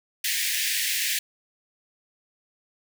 pink high-pass noise, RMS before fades -26 dBFS, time 0.24-1.19 s, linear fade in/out 5 ms, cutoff 1700 Hz, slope 96 dB/octave, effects none

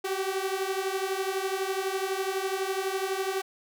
sawtooth beating tone pair, 377.8 / 389.8 Hz, F#4 / G4, +36 / -10 cents, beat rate 12 Hz, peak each -27 / -27 dBFS, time 0.04-3.42 s, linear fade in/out 10 ms, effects none

